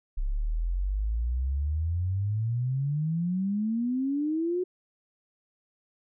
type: exponential sweep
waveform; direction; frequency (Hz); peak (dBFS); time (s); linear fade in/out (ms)
sine; up; 32.69 to 370; -25; 0.17-4.64; 10
effects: none

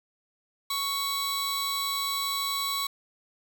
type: tone pair together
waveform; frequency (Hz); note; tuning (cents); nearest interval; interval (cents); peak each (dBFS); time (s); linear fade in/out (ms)
sawtooth; 1108.7 / 3951; C#6 / B7; 0 / 0; octave + minor seventh; 2200; -27; 0.7-2.87; 5
effects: 10-bit

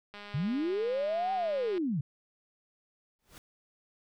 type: click train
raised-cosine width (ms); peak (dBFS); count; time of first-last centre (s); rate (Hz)
0.3; -30; 337; 0.14-1.779; 205
type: linear two-way sweep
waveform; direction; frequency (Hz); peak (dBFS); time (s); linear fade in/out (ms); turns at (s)
sine; up then down; 125.7 to 779 to 125.7; -28; 0.34-2.01; 5; 1.33
type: noise with exponential growth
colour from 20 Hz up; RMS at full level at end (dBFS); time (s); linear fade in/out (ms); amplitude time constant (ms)
pink; -46; 3.19-3.38; 0; 41
effects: none

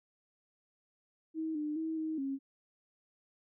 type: tone with pitch steps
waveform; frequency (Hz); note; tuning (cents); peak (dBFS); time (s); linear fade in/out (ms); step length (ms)
sine; 318.9 / 300.6 / 320.7 / 315.6 / 272.2; D#4 / D4 / E4 / D#4 / C#4; +43 / +40 / -48 / +25 / -31; -33; 1.34-2.39; 50; 210
effects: none

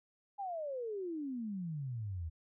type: exponential sweep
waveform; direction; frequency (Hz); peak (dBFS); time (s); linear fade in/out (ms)
sine; down; 827 to 77.4; -37; 0.38-2.3; 20
effects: none

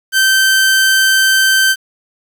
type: tone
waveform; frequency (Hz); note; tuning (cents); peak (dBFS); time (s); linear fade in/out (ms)
sawtooth; 1551; G6; -19; -5; 0.12-1.76; 50
effects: 7-bit

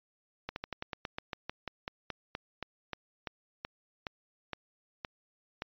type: slowing click train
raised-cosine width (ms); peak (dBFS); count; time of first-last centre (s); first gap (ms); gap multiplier
0.3; -20; 22; 0.49-5.621; 71; 1.11
effects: resampled to 11025 Hz

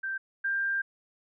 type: tone pair in turn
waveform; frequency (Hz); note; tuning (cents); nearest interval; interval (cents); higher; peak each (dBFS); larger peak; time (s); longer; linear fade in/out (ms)
sine; 1567 / 1589.8; G6 / G6; -1 / +24; unison; 25; second; -30 / -26; second; 0.03-0.18 / 0.44-0.82; second; 10
effects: none

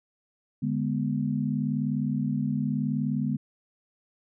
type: chord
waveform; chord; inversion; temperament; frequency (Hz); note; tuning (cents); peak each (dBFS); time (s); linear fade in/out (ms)
sine; G# diminished; second; equal; 146.83 / 207.7 / 246.9; D3 / G#3 / B3; 0 / 0 / 0; -29; 0.62-3.37; 10
effects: none

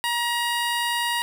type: tone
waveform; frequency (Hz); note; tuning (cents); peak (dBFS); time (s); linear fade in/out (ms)
15% pulse; 950; A#5; +33; -16; 0.04-1.22; 0
effects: none

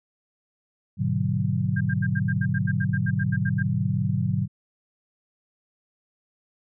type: chord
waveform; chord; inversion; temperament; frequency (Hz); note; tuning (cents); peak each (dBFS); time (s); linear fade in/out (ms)
sine; G# half-diminished seventh; none; just; 103.83 / 124.59 / 149.51 / 186.89; G#2 / B2 / D3 / F#3; 0 / +16 / +31 / +18; -27; 0.97-4.48; 50
type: tone bursts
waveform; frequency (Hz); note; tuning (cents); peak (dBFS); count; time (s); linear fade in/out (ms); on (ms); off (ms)
sine; 1601; G6; +36; -28; 15; 1.76-3.628; 10; 48; 82
effects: none

